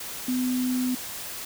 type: tone in noise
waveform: sine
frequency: 252.5 Hz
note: B3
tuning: 39 cents sharp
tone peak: -23 dBFS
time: 0.28-0.95 s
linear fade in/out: 5 ms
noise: white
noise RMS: -36 dBFS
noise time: 0-1.45 s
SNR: +10 dB
effects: none